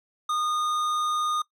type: tone with tanh clipping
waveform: sine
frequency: 1226 Hz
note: D#6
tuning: 26 cents flat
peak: -26 dBFS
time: 0.29-1.42 s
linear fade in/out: 5 ms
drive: 14 dB
effects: noise-tail reverb RT60 0.1 s tail -19 dB re dry